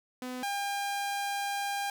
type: tone pair in turn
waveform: sawtooth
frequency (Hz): 252.2 / 802.9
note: B3 / G5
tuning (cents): +36 / +41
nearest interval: octave + minor sixth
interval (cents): 2005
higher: second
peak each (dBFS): -32 / -27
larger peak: second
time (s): 0.22-0.43 / 0.43-1.9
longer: second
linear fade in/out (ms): 2
effects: none